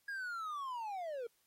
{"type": "linear sweep", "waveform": "triangle", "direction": "down", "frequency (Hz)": [1653, 450.3], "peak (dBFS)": -37, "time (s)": [0.08, 1.27], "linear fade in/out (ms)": 5, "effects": ["white hiss -75 dBFS RMS until 1.46 s", "AAC 48 kbps"]}